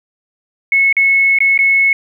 sine tone with dropouts, 2193 Hz, C#7, 19 cents flat, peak -8 dBFS, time 0.72-1.93 s, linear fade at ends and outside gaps 2 ms, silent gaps 0.927-0.967 / 1.387-1.404 / 1.577-1.589 s, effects 8-bit

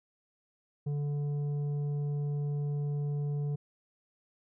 sine tone with tanh clipping, 145.3 Hz, D3, 18 cents flat, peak -31 dBFS, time 0.86-3.56 s, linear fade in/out 10 ms, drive 7 dB, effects none

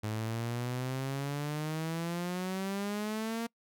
sawtooth exponential sweep, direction up, 106.4 to 233.1 Hz, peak -29 dBFS, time 0.03-3.47 s, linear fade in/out 10 ms, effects noise-tail reverb RT60 0.1 s tail -25 dB re dry

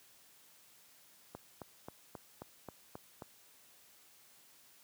click train, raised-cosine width 1 ms, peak -30 dBFS, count 8, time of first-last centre 1.35-3.222 s, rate 3.74 Hz, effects white hiss -63 dBFS RMS until 4.83 s + high-pass 80 Hz 12 dB/octave

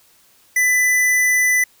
square tone, 1996 Hz, B6, 18 cents sharp, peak -14 dBFS, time 0.56-1.64 s, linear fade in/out 5 ms, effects white hiss -54 dBFS RMS until 1.8 s

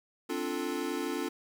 square chord, D minor seventh, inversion third, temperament equal, 261.6 / 293.7 / 349.2 / 440 Hz, C4 / D4 / F4 / A4, 0 / 0 / 0 / 0 cents, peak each -39 / -37 / -37 / -39 dBFS, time 0.29-1.29 s, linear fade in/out 10 ms, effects 10-bit

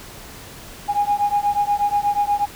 sine beating tone pair, 816 / 824.3 Hz, G#5 / G#5, -31 / -13 cents, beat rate 8.3 Hz, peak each -19 dBFS, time 0.88-2.46 s, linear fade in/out 20 ms, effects tanh soft clip ceiling -10 dBFS + pink hiss -39 dBFS RMS until 2.55 s

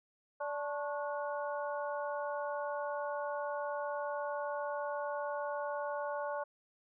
harmonic tone with a mistuned harmonic, 291.1 Hz, D4, 15 cents flat, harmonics 2 / 3 / 4 / 5, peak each -37 / -41 / -43 / -45 dBFS, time 0.4-6.44 s, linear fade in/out 10 ms, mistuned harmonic 4, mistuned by -96 cents, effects none

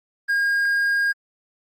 triangle tone, 1623 Hz, G#6, 40 cents flat, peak -16 dBFS, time 0.28-1.13 s, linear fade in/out 20 ms, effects Opus 24 kbps

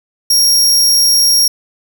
sawtooth tone, 5588 Hz, F8, in tune, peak -5 dBFS, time 0.3-1.48 s, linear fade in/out 5 ms, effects none

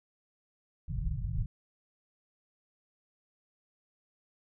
pink low-pass noise, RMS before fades -33 dBFS, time 0.88-1.46 s, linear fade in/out 5 ms, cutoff 170 Hz, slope 96 dB/octave, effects none

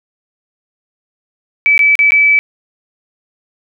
sine tone with dropouts, 2302 Hz, D7, 35 cents flat, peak -6 dBFS, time 1.66-2.39 s, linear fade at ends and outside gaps 0 ms, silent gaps 1.778-1.792 / 1.954-1.991 / 2.107-2.12 s, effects none

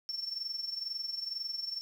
sine tone with amplitude modulation, 5420 Hz, E8, 47 cents sharp, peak -31 dBFS, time 0.09-1.81 s, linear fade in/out 0 ms, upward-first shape sine, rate 22.1 Hz, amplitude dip 75%, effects tanh soft clip ceiling -28 dBFS + 10-bit

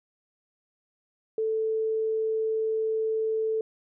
sine tone, 440.8 Hz, A4, 3 cents sharp, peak -24 dBFS, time 1.38-3.61 s, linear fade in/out 2 ms, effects none

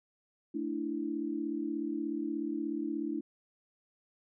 sine chord, A suspended fourth, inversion none, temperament just, 220 / 293.3 / 330 Hz, A3 / D4 / E4, 0 / -2 / +2 cents, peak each -40 / -35 / -36 dBFS, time 0.54-3.21 s, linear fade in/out 10 ms, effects none

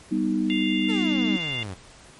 sine chord, G augmented, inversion none, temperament equal, 196 / 246.9 / 311.1 Hz, G3 / B3 / D#4, 0 / 0 / 0 cents, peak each -26 / -26 / -24 dBFS, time 0.11-1.37 s, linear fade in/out 10 ms
harmonic tone, 698.5 Hz, F5, in tune, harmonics 3 / 4 / 5, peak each -32 / -29 / -34 dBFS, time 0.5-1.63 s, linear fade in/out 0 ms
sawtooth exponential sweep, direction down, 470.2 to 87.31 Hz, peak -28 dBFS, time 0.88-1.75 s, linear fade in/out 20 ms
effects pink hiss -49 dBFS RMS until 2.19 s + MP3 48 kbps

